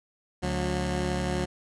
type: tone pair together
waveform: 15% pulse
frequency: 71.79 / 180.9 Hz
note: D2 / F#3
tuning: -39 / -39 cents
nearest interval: octave + major third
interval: 1600 cents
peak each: -23 / -23 dBFS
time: 0.42-1.46 s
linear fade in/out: 20 ms
effects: resampled to 22050 Hz